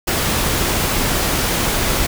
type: noise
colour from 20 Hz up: pink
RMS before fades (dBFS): -18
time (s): 0.07-2.07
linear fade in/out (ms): 10
effects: none